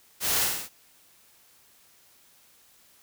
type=noise with echo; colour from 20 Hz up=white; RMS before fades=-27 dBFS; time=0.2-0.49 s; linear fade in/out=50 ms; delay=51 ms; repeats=4; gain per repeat=-3 dB; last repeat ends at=0.694 s; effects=white hiss -59 dBFS RMS until 3.02 s